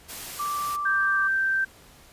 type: noise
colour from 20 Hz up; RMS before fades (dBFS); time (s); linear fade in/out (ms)
white; -37; 0.08-0.77; 20
type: tone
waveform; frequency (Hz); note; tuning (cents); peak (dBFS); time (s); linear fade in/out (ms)
sine; 1171; D6; -5; -26; 0.39-1.28; 10
type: tone with pitch glide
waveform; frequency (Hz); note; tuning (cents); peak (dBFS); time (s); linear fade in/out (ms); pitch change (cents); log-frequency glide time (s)
sine; 1573 to 1563.9; G6 to G6; +6 to -5; -21; 0.85-1.65; 10; -11; 1.11-1.28
effects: pink hiss -52 dBFS RMS until 2.12 s + resampled to 32000 Hz